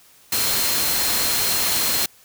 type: tone in noise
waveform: sine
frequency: 4186 Hz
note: C8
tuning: in tune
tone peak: -27 dBFS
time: 0.32-2.06 s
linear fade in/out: 5 ms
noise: white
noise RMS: -21 dBFS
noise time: 0.32-2.06 s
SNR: -9 dB
effects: white hiss -52 dBFS RMS until 2.24 s